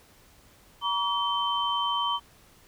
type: tone cluster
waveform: sine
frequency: 950 / 1142 / 3094 Hz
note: A#5 / D6 / G7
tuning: +33 / -49 / -23 cents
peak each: -29 dBFS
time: 0.81-2.2 s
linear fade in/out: 50 ms
effects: pink hiss -57 dBFS RMS until 2.67 s